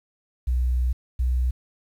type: tone pair in turn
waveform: sine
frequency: 62.2 / 62.6 Hz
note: B1 / B1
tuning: +13 / +24 cents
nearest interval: unison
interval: 11 cents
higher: second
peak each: -18 / -18 dBFS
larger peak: neither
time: 0.47-0.93 / 1.19-1.51 s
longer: first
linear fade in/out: 10 ms
effects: tanh soft clip ceiling -16 dBFS + 9-bit